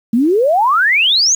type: exponential sweep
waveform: sine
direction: up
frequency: 217.7 to 6850 Hz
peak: -9 dBFS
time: 0.13-1.35 s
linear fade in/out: 5 ms
effects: 7-bit